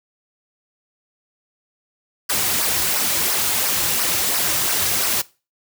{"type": "noise with flanger", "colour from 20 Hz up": "white", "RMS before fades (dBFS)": -20, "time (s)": [2.29, 5.22], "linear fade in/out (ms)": 10, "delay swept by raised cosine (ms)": [0.27, 4.57], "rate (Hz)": 2.9, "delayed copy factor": -0.6, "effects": ["noise-tail reverb RT60 0.3 s tail -20 dB re dry"]}